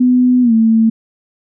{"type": "tone with pitch glide", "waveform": "sine", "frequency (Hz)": [250, 224], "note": ["B3", "A3"], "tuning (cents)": [21, 31], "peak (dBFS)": -7, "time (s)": [0, 0.9], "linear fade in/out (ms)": 10, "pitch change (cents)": -190, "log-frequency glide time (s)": [0.42, 0.53], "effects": []}